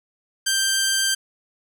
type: tone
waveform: 10% pulse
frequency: 1573 Hz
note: G6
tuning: 6 cents sharp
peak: -10 dBFS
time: 0.46-1.15 s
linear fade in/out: 10 ms
effects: none